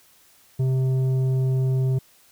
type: tone with tanh clipping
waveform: sine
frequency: 130.8 Hz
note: C3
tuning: in tune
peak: -20 dBFS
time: 0.59-1.99 s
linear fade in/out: 10 ms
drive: 8 dB
effects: white hiss -56 dBFS RMS until 2.31 s